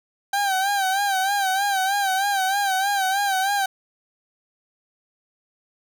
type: tone with vibrato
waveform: 30% pulse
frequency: 782 Hz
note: G5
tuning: 4 cents flat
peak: -17 dBFS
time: 0.33-3.66 s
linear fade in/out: 5 ms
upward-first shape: sine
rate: 3.2 Hz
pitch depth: 71 cents each way
effects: none